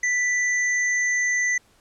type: tone pair together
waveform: sine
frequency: 1975.5 / 6281 Hz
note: B6 / G8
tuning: 0 / +3 cents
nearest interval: octave + minor sixth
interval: 2003 cents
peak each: -20 / -29 dBFS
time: 0.03-1.58 s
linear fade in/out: 5 ms
effects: pink hiss -59 dBFS RMS until 1.8 s + low-pass 11000 Hz 12 dB/octave